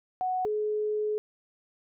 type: tone pair in turn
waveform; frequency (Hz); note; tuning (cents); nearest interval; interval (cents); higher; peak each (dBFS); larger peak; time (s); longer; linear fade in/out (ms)
sine; 740 / 424.3; F#5 / G#4; 0 / +37; minor seventh; 963; first; -26; neither; 0.21-0.45 / 0.45-1.18; second; 0
effects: none